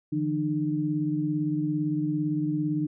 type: tone cluster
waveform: sine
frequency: 149.8 / 167.5 / 302.4 Hz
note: D3 / E3 / D#4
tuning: +35 / +28 / -49 cents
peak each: -30 / -33 / -26 dBFS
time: 0.12-2.87 s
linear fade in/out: 10 ms
effects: none